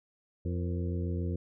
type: harmonic tone with a mistuned harmonic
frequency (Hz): 87.3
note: F2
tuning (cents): 0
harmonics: 1 / 2 / 3 / 4 / 5 / 6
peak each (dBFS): -31 / -37 / -41 / -41 / -44 / -49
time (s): 0.45-1.36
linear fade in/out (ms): 5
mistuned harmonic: 5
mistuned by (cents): +81
effects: none